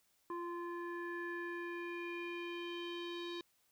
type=tone with low-pass filter sweep; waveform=square; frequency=345.9 Hz; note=F4; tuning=17 cents flat; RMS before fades=-43 dBFS; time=0.3-3.41 s; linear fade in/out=2 ms; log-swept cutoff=1200 to 3900 Hz; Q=4.4; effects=white hiss -75 dBFS RMS until 3.71 s